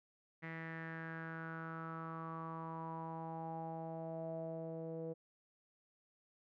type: tone with low-pass filter sweep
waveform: sawtooth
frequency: 162.9 Hz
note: E3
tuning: 20 cents flat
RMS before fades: -45 dBFS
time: 0.42-5.14 s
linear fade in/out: 20 ms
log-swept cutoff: 2000 to 520 Hz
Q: 6.9
effects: none

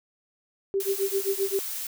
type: tone with tremolo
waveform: sine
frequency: 392 Hz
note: G4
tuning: in tune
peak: -21 dBFS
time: 0.74-1.59 s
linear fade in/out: 0 ms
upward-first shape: sine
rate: 7.6 Hz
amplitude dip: 100%
type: noise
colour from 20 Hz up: blue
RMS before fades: -33 dBFS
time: 0.8-1.87 s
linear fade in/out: 2 ms
effects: none

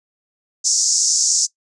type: band-pass noise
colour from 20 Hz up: white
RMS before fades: -17 dBFS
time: 0.64-1.47 s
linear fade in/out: 20 ms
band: 5400 to 7200 Hz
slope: 48 dB/octave
effects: noise-tail reverb RT60 0.1 s tail -20 dB re dry + resampled to 24000 Hz

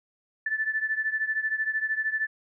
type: beating tone pair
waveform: sine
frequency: 1750 / 1763 Hz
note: A6 / A6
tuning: -10 / +3 cents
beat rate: 13 Hz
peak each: -27 / -30 dBFS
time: 0.46-2.27 s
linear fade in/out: 5 ms
effects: none

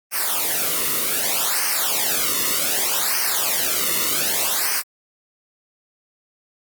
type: noise with flanger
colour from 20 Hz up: white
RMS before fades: -21 dBFS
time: 0.11-4.83 s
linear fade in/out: 50 ms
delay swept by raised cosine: 0.27 to 1.27 ms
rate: 0.65 Hz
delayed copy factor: -0.9
effects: Opus 24 kbps

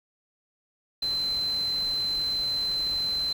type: tone in noise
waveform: sine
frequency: 4073 Hz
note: C8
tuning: 47 cents flat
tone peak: -25 dBFS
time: 1.02-3.33 s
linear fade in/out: 5 ms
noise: pink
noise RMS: -43 dBFS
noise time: 1.02-3.33 s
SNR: +15 dB
effects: none

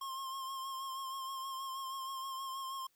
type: tone with vibrato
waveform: square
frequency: 1068 Hz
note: C6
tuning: 35 cents sharp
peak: -40 dBFS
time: 0.01-2.87 s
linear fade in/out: 5 ms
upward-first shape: sine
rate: 6.3 Hz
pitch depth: 32 cents each way
effects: white hiss -75 dBFS RMS until 2.95 s

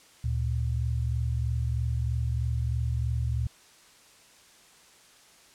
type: tone pair together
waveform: sine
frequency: 73.42 / 116.55 Hz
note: D2 / A#2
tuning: 0 / 0 cents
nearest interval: minor sixth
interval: 800 cents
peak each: -28 dBFS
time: 0.24-3.47 s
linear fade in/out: 5 ms
effects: white hiss -56 dBFS RMS until 5.54 s + low-pass 9000 Hz 12 dB/octave

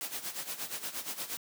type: noise with tremolo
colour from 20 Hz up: white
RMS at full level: -36 dBFS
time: 0.01-1.37 s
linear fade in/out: 0 ms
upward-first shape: sine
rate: 8.5 Hz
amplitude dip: 75%
effects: high-pass 150 Hz 12 dB/octave

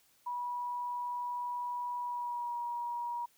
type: tone with pitch glide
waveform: sine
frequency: 974 to 955.1 Hz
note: B5 to A#5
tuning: -24 to +42 cents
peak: -34 dBFS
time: 0.26-3.26 s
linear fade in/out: 10 ms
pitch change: -34 cents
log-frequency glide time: 2.01-2.58 s
effects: white hiss -68 dBFS RMS until 3.37 s

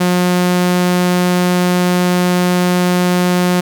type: tone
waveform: sawtooth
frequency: 179.2 Hz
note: F3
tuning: 45 cents sharp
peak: -7 dBFS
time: 0-3.61 s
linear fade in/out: 10 ms
effects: none

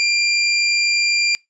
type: tone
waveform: 25% pulse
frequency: 2384 Hz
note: D7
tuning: 25 cents sharp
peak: -11 dBFS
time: 0-1.35 s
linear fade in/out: 0 ms
effects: noise-tail reverb RT60 0.2 s tail -24 dB re dry + resampled to 24000 Hz

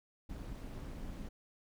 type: noise with amplitude modulation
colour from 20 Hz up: brown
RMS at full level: -41 dBFS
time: 0.29-1.29 s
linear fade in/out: 10 ms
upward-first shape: sine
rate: 229 Hz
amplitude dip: 70%
effects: none

